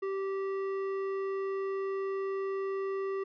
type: tone with hard clipping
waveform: sine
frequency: 388.8 Hz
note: G4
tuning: 14 cents flat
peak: -33 dBFS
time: 0.02-3.24 s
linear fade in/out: 10 ms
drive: 10 dB
effects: resampled to 11025 Hz